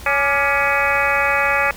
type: harmonic tone with a mistuned harmonic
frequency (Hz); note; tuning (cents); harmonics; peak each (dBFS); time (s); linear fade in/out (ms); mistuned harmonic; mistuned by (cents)
280.2; C#4; +19; 2 / 3 / 4 / 5 / 6 / 7 / 8 / 9; -23 / -23 / -23 / -23 / -23 / -23 / -23 / -23; 0.06-1.71; 2; 4; +89
effects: added 60 Hz sine -38 dBFS peak until 1.76 s + pink hiss -38 dBFS RMS until 1.76 s